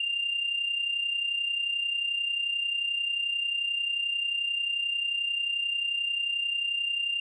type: tone with amplitude modulation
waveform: sine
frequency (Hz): 2794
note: F7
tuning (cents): 0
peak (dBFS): -23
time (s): 0-7.2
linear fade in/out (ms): 5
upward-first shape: sine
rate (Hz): 31.3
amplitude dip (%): 60
effects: tanh soft clip ceiling -20 dBFS